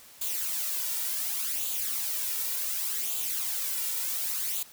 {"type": "noise with flanger", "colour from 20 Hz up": "blue", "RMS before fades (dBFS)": -31, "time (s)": [0.21, 4.63], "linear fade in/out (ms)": 5, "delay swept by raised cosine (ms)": [0.27, 2.17], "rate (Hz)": 0.68, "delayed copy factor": 0.6, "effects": ["white hiss -52 dBFS RMS until 4.72 s"]}